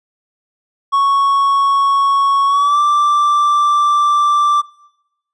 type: tone with pitch glide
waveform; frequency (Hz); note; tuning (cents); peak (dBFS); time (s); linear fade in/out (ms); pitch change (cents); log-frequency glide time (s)
triangle; 1108.7 to 1174.6; C#6 to D6; 0 to 0; -8; 0.92-4.62; 20; +100; 2.47-2.79
effects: noise-tail reverb RT60 0.9 s tail -22 dB re dry + resampled to 24000 Hz